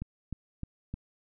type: click train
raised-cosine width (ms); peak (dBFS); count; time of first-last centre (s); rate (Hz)
5; -23; 4; 0.02-0.94; 3.26
effects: none